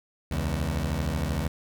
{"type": "beating tone pair", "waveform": "20% pulse", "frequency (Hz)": [69.3, 82.3], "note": ["C#2", "E2"], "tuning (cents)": [0, -2], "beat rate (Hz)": 13, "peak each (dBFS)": -24, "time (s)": [0.31, 1.48], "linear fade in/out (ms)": 5, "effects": []}